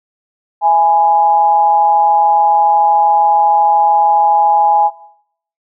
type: tone with amplitude modulation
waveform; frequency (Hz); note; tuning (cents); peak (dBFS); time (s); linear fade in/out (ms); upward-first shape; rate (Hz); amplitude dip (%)
sine; 830.6; G#5; 0; -4; 0.61-4.91; 50; sine; 166; 60
effects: noise-tail reverb RT60 0.7 s tail -19 dB re dry